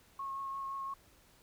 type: tone with vibrato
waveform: sine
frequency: 1089 Hz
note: C#6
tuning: 31 cents flat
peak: -37 dBFS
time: 0.19-0.94 s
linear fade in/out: 5 ms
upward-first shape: triangle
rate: 5.8 Hz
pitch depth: 15 cents each way
effects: pink hiss -64 dBFS RMS until 1.42 s